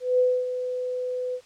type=tone with ADSR envelope; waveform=sine; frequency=502 Hz; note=B4; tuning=28 cents sharp; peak=-16 dBFS; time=0-1.41 s; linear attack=190 ms; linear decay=260 ms; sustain=-10 dB; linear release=67 ms; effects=white hiss -55 dBFS RMS until 1.45 s + low-pass 6000 Hz 12 dB/octave